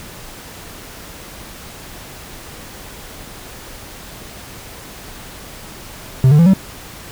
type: tone with pitch steps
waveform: triangle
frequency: 130.81 / 148.54 / 168.66 / 191.52 Hz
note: C3 / D3 / E3 / G3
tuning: 0 / +20 / +40 / -40 cents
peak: -4 dBFS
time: 6.24-6.536 s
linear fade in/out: 2 ms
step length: 74 ms
effects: pink hiss -35 dBFS RMS until 7.11 s